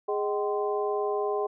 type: harmonic tone with a mistuned harmonic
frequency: 207.3 Hz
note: G#3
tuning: 3 cents flat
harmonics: 2 / 3 / 4 / 5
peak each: -27 / -34 / -33 / -35 dBFS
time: 0.08-1.47 s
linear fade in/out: 10 ms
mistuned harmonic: 4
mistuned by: -140 cents
effects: none